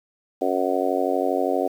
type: harmonic tone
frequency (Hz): 92.5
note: F#2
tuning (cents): 0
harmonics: 3 / 4 / 5 / 6 / 7 / 8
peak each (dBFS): -27 / -27 / -27 / -27 / -27 / -27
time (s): 0.41-1.68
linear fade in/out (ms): 10
effects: 8-bit